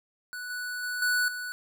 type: tone with level steps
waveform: square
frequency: 1480 Hz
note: F#6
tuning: in tune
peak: -36 / -33 / -31 / -24 / -34 dBFS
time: 0.33-1.52 s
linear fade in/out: 0 ms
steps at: 0.5 / 0.83 / 1.02 / 1.28 s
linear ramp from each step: 2 ms
effects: none